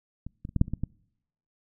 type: clicks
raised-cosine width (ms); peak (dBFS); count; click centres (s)
5; -25 / -23 / -29 / -14 / -7 / -26 / -17 / -16; 8; 0.266 / 0.451 / 0.491 / 0.563 / 0.614 / 0.681 / 0.736 / 0.836
effects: noise-tail reverb RT60 0.8 s tail -26 dB re dry